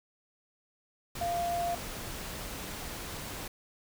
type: tone in noise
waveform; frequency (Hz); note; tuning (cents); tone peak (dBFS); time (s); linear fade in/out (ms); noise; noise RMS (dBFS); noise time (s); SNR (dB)
sine; 693; F5; -14; -29; 1.21-1.75; 5; pink; -40; 1.15-3.48; +8
effects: none